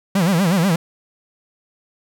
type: tone with vibrato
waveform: 45% pulse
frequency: 180.3 Hz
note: F#3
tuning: 45 cents flat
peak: -14 dBFS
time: 0.15-0.76 s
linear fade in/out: 5 ms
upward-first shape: sine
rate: 8.2 Hz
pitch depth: 200 cents each way
effects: none